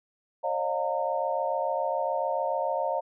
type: tone cluster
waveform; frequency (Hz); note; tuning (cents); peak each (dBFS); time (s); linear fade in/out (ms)
sine; 543 / 610 / 704 / 915; C#5 / D#5 / F5 / A#5; -36 / -34 / +14 / -32; -31; 0.43-3.01; 20
effects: none

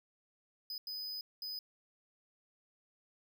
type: tone bursts at uneven times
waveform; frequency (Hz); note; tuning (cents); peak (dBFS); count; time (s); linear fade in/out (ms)
square; 5000; D#8; +8; -40; 3; 0.7-0.78 / 0.87-1.21 / 1.42-1.59; 2
effects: none

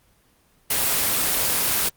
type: noise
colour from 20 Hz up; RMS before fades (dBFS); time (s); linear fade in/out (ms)
white; -21; 0.7-1.89; 5
effects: pink hiss -60 dBFS RMS until 1.96 s + Opus 24 kbps

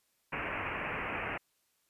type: low-pass noise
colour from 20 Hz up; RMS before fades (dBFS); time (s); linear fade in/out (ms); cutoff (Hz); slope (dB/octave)
white; -37; 0.32-1.38; 10; 2700; 96
effects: white hiss -75 dBFS RMS until 1.89 s + resampled to 32000 Hz

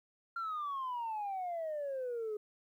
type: exponential sweep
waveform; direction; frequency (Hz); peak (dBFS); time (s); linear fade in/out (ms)
sine; down; 1389 to 415.3; -34; 0.36-2.37; 5
effects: tanh soft clip ceiling -33 dBFS + 12-bit

